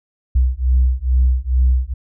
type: beating tone pair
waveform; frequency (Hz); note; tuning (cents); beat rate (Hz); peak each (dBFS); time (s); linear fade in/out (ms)
sine; 62.4 / 64.7; B1 / C2; +19 / -19; 2.3; -14; 0.35-1.94; 10
effects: tanh soft clip ceiling -7 dBFS